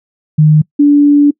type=tone pair in turn; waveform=sine; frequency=153.3 / 289.4 Hz; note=D#3 / D4; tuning=-25 / -25 cents; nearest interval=major seventh; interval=1100 cents; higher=second; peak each=-3 dBFS; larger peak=neither; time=0.38-0.62 / 0.79-1.31 s; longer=second; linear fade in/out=10 ms; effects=noise-tail reverb RT60 0.1 s tail -24 dB re dry